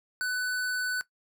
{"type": "tone with tanh clipping", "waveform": "sine", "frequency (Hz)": 1497, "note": "F#6", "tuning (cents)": 20, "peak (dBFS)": -29, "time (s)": [0.21, 1.01], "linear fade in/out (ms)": 0, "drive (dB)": 18, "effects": ["noise-tail reverb RT60 0.1 s tail -17 dB re dry"]}